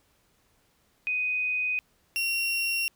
sine / 35% pulse tone pair in turn, 2497 / 2742 Hz, D#7 / F7, +6 / -32 cents, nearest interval major second, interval 162 cents, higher second, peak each -25 / -24 dBFS, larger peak second, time 1.07-1.79 / 2.16-2.88 s, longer neither, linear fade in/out 0 ms, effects pink hiss -67 dBFS RMS until 2.95 s

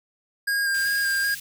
square tone with vibrato, 1616 Hz, G#6, 48 cents flat, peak -22 dBFS, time 0.47-1.35 s, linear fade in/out 10 ms, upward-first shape square, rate 2.6 Hz, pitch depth 14 cents each way
white band-stop noise, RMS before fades -37 dBFS, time 0.74-1.4 s, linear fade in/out 5 ms, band 180 to 1900 Hz, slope 24 dB/octave
effects none

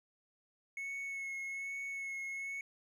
triangle tone with vibrato, 2193 Hz, C#7, 19 cents flat, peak -37 dBFS, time 0.77-2.61 s, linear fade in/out 2 ms, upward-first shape sine, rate 1.2 Hz, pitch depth 19 cents each way, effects none

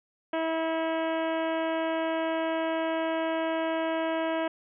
harmonic tone with a mistuned harmonic, 324.2 Hz, E4, 29 cents flat, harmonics 1 / 2 / 3 / 4 / 5 / 6 / 7 / 8 / 9 / 10, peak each -31 / -29 / -35 / -41 / -39 / -45 / -44 / -46 / -46 / -49 dBFS, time 0.33-4.48 s, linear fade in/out 5 ms, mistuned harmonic 7, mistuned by -32 cents, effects none

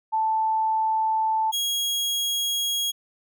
sine / sawtooth tone pair in turn, 880 / 3300 Hz, A5 / G#7, 0 / -12 cents, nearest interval octave + major seventh, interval 2288 cents, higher second, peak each -20 dBFS, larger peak neither, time 0.12-1.52 / 1.52-2.92 s, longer neither, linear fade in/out 20 ms, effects none

